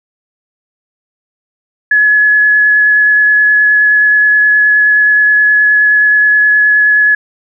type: tone with vibrato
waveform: sine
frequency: 1698 Hz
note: G#6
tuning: 38 cents sharp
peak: -5 dBFS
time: 1.91-7.15 s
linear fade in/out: 5 ms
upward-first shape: sine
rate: 9.5 Hz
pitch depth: 9 cents each way
effects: none